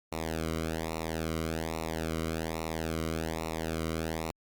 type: tone with flanger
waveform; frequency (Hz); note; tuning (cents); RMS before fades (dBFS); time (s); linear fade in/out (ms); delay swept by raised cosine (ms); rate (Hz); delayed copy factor
sawtooth; 80.7; E2; -36; -34; 0.12-4.31; 0; 0.62 to 1.17; 1.2; -0.9
effects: Opus 48 kbps